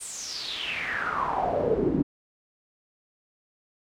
brown noise with band-pass filter sweep, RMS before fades -28 dBFS, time 0-2.03 s, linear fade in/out 20 ms, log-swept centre 9000 to 270 Hz, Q 6.9, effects none

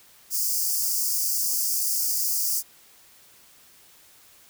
white high-pass noise, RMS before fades -25 dBFS, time 0.3-2.63 s, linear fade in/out 50 ms, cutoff 4700 Hz, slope 96 dB/octave, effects white hiss -54 dBFS RMS until 4.49 s

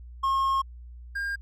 triangle tone pair in turn, 1079 / 1609.2 Hz, C#6 / G6, -47 / +45 cents, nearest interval perfect fifth, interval 692 cents, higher second, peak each -20 / -26 dBFS, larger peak first, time 0.23-0.62 / 1.15-1.36 s, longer first, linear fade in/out 10 ms, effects added 60 Hz sine -41 dBFS peak until 1.41 s

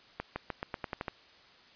accelerating click train, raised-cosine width 0.5 ms, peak -19 dBFS, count 9, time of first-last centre 0.2-1.082 s, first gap 160 ms, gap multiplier 0.89, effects white hiss -58 dBFS RMS until 1.75 s + resampled to 11025 Hz

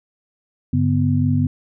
sine tone cluster, 98.7 / 143.4 / 249 Hz, G2 / D3 / B3, +12 / -41 / +14 cents, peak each -19 dBFS, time 0.73-1.47 s, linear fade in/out 5 ms, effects none

